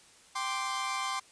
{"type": "chord", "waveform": "sawtooth", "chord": "G suspended fourth", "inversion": "none", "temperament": "equal", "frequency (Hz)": [784, 1046.5, 1174.7], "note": ["G5", "C6", "D6"], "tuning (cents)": [0, 0, 0], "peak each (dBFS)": [-35, -30, -33], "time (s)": [0.35, 1.2], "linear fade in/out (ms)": 10, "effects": ["white hiss -58 dBFS RMS until 1.31 s", "resampled to 22050 Hz"]}